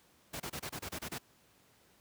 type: noise bursts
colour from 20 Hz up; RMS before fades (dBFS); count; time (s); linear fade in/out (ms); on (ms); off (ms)
pink; -40; 9; 0.33-1.185; 10; 71; 27
effects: pink hiss -66 dBFS RMS until 2 s + high-pass 80 Hz 12 dB/octave